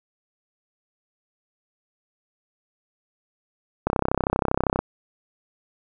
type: click train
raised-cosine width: 1 ms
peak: -6 dBFS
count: 31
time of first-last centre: 3.87-4.79 s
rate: 32.6 Hz
effects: none